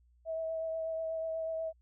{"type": "tone with vibrato", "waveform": "sine", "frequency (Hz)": 647, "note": "E5", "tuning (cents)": -32, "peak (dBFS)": -33, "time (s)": [0.25, 1.73], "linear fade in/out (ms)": 50, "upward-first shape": "triangle", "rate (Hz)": 8.2, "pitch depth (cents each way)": 18, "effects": ["added 60 Hz sine -63 dBFS peak until 1.81 s"]}